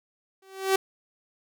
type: tone with exponential growth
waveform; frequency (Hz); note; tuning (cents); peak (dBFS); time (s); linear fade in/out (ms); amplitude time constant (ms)
sawtooth; 384.3; G4; -34; -13; 0.42-0.76; 5; 72
effects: none